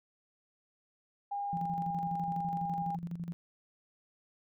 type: tone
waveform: sine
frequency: 808 Hz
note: G#5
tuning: 48 cents flat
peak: -33 dBFS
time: 1.31-2.96 s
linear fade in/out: 10 ms
type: tone with tremolo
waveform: sine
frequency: 170.7 Hz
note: F3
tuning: 39 cents flat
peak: -34 dBFS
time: 1.53-3.33 s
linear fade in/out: 0 ms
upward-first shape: square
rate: 12 Hz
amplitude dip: 65%
effects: none